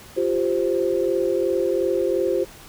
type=chord; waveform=sine; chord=F suspended second; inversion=none; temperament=equal; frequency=349.2 / 392 / 523.3 Hz; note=F4 / G4 / C5; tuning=0 / 0 / 0 cents; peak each=-23 dBFS; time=0.16-2.45 s; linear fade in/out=20 ms; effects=pink hiss -44 dBFS RMS until 2.68 s